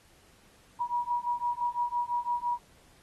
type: beating tone pair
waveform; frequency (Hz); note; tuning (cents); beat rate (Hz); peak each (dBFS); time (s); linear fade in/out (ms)
sine; 960 / 965.9; B5 / B5; -49 / -39; 5.9; -31; 0.8-2.59; 10
effects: pink hiss -61 dBFS RMS until 3.02 s + AAC 32 kbps